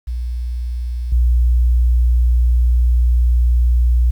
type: tone with level steps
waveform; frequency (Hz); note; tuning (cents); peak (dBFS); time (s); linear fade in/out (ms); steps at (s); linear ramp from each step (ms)
sine; 60.2; B1; -44; -19 / -9; 0.07-4.11; 10; 1.12; 5
effects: tanh soft clip ceiling -6 dBFS + 8-bit